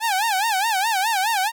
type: tone with vibrato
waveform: sawtooth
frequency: 831 Hz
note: G#5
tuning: 1 cent sharp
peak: -15 dBFS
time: 0-1.52 s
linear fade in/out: 50 ms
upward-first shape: sine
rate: 4.8 Hz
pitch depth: 190 cents each way
effects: none